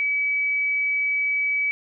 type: tone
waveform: sine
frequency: 2284 Hz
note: D7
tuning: 49 cents flat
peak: -20 dBFS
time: 0-1.71 s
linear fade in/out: 0 ms
effects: none